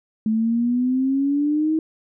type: exponential sweep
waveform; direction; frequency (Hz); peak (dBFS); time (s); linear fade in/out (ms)
sine; up; 216.3 to 319.7; -17; 0.26-1.79; 2
effects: none